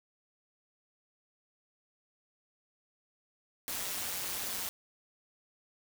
white noise with amplitude modulation, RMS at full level -34 dBFS, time 3.68-4.69 s, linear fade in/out 0 ms, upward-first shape sine, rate 189 Hz, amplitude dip 65%, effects none

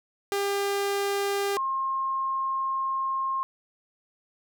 sawtooth / sine tone pair in turn, 400 / 1067.9 Hz, G4 / C6, +35 / +35 cents, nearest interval octave + perfect fourth, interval 1700 cents, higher second, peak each -21 / -25 dBFS, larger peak first, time 0.32-1.57 / 1.57-3.43 s, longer second, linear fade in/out 0 ms, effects none

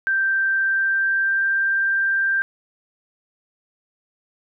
sine tone with pitch glide, 1568 to 1579.8 Hz, G6 to G6, 0 to +13 cents, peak -17 dBFS, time 0.07-2.42 s, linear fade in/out 0 ms, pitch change +13 cents, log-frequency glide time 0.55-1.53 s, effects none

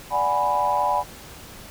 sine chord, G# half-diminished seventh, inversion second, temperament equal, 587.3 / 740 / 830.6 / 987.8 Hz, D5 / F#5 / G#5 / B5, 0 / 0 / 0 / 0 cents, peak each -27 / -26 / -23 / -22 dBFS, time 0.1-1.04 s, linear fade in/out 50 ms, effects tanh soft clip ceiling -8 dBFS + pink hiss -42 dBFS RMS until 1.7 s

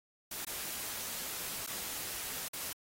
white noise with dropouts, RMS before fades -40 dBFS, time 0.31-2.73 s, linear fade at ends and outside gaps 5 ms, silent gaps 0.45-0.468 / 1.665-1.672 / 2.484-2.532 s, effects AAC 48 kbps

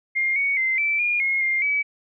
sine tone with pitch steps, 2119 / 2231 / 2076 / 2326 / 2423 / 2156 / 2113 / 2285 Hz, C7 / C#7 / C7 / D7 / D#7 / C#7 / C7 / D7, +21 / +11 / -14 / -17 / -47 / -49 / +16 / -48 cents, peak -19 dBFS, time 0.15-1.83 s, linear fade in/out 20 ms, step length 210 ms, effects none

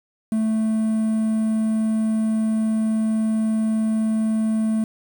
triangle tone with quantisation, 219.8 Hz, A3, 2 cents flat, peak -16 dBFS, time 0.32-4.84 s, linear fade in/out 2 ms, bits 7, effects none

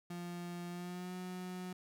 35% pulse tone with pitch glide, 174.61 to 182.34 Hz, F3 to F#3, 0 to -25 cents, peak -40 dBFS, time 0.1-1.73 s, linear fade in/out 5 ms, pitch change +75 cents, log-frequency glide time 0.68-1.14 s, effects none

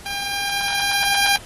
10% pulse tone with level ramp, 801 Hz, G5, 37 cents sharp, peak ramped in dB -18 to -7 dBFS, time 0.06-1.36 s, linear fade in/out 0 ms, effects pink hiss -41 dBFS RMS until 1.45 s + AAC 32 kbps

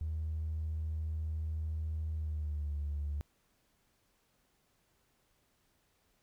triangle tone with pitch glide, 78.5 to 72.82 Hz, D#2 to D2, +16 to -14 cents, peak -30 dBFS, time 0.01-3.21 s, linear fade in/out 0 ms, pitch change -130 cents, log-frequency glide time 2.14-2.73 s, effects tanh soft clip ceiling -31 dBFS + pink hiss -74 dBFS RMS until 6.22 s

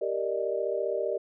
sine chord, Eb major seventh, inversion first, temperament equal, 392 / 466.2 / 587.3 / 622.3 Hz, G4 / Bb4 / D5 / Eb5, 0 / 0 / 0 / 0 cents, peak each -32 / -32 / -32 / -33 dBFS, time 0.01-1.18 s, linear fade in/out 10 ms, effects none

